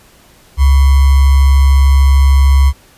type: tone with sample-and-hold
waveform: sine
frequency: 68.3 Hz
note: C#2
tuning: 25 cents flat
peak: -4 dBFS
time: 0.57-2.73 s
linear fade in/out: 50 ms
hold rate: 1050 Hz
effects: pink hiss -45 dBFS RMS until 2.97 s + resampled to 32000 Hz